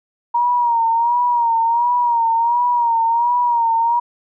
sine tone with vibrato, 942 Hz, A#5, 18 cents sharp, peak -13 dBFS, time 0.34-4 s, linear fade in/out 10 ms, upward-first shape sine, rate 1.4 Hz, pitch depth 60 cents each way, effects none

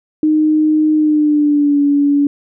sine tone with pitch glide, 308.2 to 285.9 Hz, D#4 to D4, -16 to -46 cents, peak -9 dBFS, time 0.23-2.27 s, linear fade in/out 2 ms, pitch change -130 cents, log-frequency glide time 0.94-1.8 s, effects none

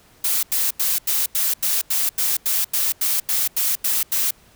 blue noise bursts, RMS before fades -20 dBFS, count 15, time 0.24-4.308 s, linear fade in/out 5 ms, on 190 ms, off 87 ms, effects pink hiss -53 dBFS RMS until 4.55 s

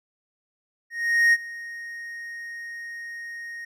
triangle tone with ADSR envelope, 1864.7 Hz, A#6, in tune, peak -12 dBFS, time 0.9-3.65 s, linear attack 430 ms, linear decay 38 ms, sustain -20 dB, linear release 6 ms, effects none

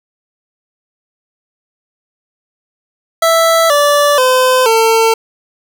25% pulse tone with pitch steps, 659.3 / 580.6 / 511.3 / 450.3 Hz, E5 / D5 / C5 / A4, 0 / -20 / -40 / +40 cents, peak -4 dBFS, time 3.22-5.14 s, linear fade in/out 5 ms, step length 480 ms, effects none

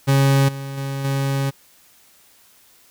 40% pulse tone with level steps, 137.2 Hz, C#3, 17 cents flat, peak -12 / -27 / -23 / -18 dBFS, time 0.07-1.51 s, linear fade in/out 20 ms, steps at 0.48 / 0.77 / 1.04 s, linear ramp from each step 10 ms, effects white hiss -53 dBFS RMS until 2.9 s

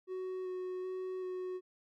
triangle tone with vibrato, 370 Hz, F#4, in tune, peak -35 dBFS, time 0.07-1.61 s, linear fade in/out 50 ms, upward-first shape square, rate 1.3 Hz, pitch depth 10 cents each way, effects none

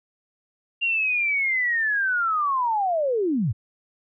sine linear sweep, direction down, 2794 to 88.5 Hz, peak -20 dBFS, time 0.81-3.53 s, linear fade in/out 20 ms, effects none

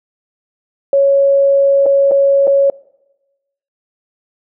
sine tone with dropouts, 554.4 Hz, C#5, in tune, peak -7 dBFS, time 0.93-2.7 s, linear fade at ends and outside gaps 2 ms, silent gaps 1.859-1.863 / 2.112-2.117 / 2.471-2.476 s, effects noise-tail reverb RT60 1.0 s tail -22 dB re dry

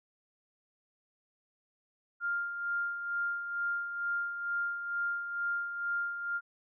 sine tone with tremolo, 1400 Hz, F6, 4 cents sharp, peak -29 dBFS, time 2.2-6.41 s, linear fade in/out 50 ms, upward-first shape sine, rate 2.2 Hz, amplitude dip 55%, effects none

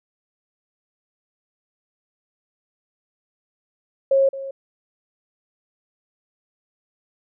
sine tone with echo, 543 Hz, C#5, 36 cents flat, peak -13 dBFS, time 4.11-4.29 s, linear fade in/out 5 ms, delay 220 ms, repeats 1, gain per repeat -15 dB, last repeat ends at 4.51 s, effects none

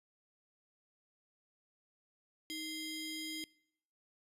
25% pulse ring-modulated tone, 1764 Hz, A6, 4 cents sharp, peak -33 dBFS, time 2.5-3.44 s, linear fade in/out 0 ms, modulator 1450 Hz, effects noise-tail reverb RT60 0.8 s tail -25 dB re dry + resampled to 32000 Hz

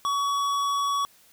sine tone with tanh clipping, 1128 Hz, C#6, 30 cents sharp, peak -25 dBFS, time 0.05-1.05 s, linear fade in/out 0 ms, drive 16 dB, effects white hiss -57 dBFS RMS until 1.32 s

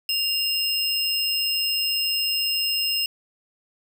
square tone pair together, 2794 / 5136 Hz, F7 / E8, 0 / -46 cents, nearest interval major seventh, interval 1054 cents, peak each -25 dBFS, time 0.09-3.06 s, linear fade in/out 2 ms, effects none

